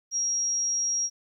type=tone; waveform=sine; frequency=5640 Hz; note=F8; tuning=16 cents sharp; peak=-24 dBFS; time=0.11-1.1 s; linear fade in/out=50 ms; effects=11-bit